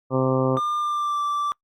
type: harmonic tone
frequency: 130.8 Hz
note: C3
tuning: in tune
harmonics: 1 / 2 / 3 / 4 / 5 / 6 / 7 / 8 / 9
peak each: -24 / -24 / -26 / -24 / -33 / -35 / -34 / -33 / -31 dBFS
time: 0.1-0.6 s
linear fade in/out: 50 ms
type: tone with pitch glide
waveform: triangle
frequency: 1200 to 1168.5 Hz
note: D6 to D6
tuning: +37 to -9 cents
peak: -20 dBFS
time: 0.57-1.52 s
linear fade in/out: 0 ms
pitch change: -46 cents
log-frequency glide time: 0.79-1.21 s
effects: noise-tail reverb RT60 0.1 s tail -25 dB re dry + Opus 32 kbps